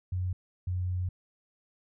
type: tone pair in turn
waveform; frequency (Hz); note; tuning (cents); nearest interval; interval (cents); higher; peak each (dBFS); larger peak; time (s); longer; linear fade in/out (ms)
sine; 91.3 / 90.72; F#2 / F#2; -23 / -34; unison; 11; first; -28; neither; 0.12-0.33 / 0.67-1.09; second; 5
effects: none